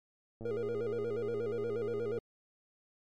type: click train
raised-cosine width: 2 ms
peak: -32 dBFS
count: 200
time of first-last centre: 0.41-2.187 s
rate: 112 Hz
type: tone with vibrato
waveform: triangle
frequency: 440.8 Hz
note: A4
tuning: 3 cents sharp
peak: -31 dBFS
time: 0.45-2.19 s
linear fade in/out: 5 ms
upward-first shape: square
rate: 8.4 Hz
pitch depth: 120 cents each way
effects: MP3 64 kbps